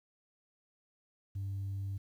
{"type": "tone", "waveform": "sine", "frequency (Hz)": 98, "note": "G2", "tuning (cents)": 0, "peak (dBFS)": -33, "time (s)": [1.35, 1.98], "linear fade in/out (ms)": 10, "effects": ["tanh soft clip ceiling -33 dBFS", "11-bit"]}